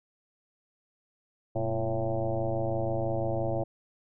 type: tone with frequency modulation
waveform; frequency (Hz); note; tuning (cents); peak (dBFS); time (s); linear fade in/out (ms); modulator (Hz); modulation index
sine; 340; F4; -46; -26; 1.55-3.64; 10; 109; 3.5
effects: none